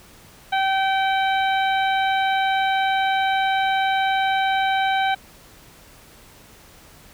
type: harmonic tone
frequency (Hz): 772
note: G5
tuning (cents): -27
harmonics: 1 / 2 / 3 / 4 / 5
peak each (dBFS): -19 / -25 / -29 / -31 / -33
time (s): 0.52-5.15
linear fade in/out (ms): 10
effects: pink hiss -48 dBFS RMS until 7.13 s